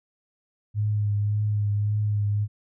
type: tone with vibrato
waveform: sine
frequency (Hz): 104.2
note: G#2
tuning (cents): +6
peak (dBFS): -21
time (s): 0.74-2.48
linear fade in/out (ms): 50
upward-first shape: triangle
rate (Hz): 1.8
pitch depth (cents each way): 28
effects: none